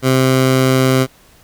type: tone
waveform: 15% pulse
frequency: 130.81 Hz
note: C3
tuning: in tune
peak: -4 dBFS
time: 0.02-1.07 s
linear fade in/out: 50 ms
effects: pink hiss -48 dBFS RMS until 1.43 s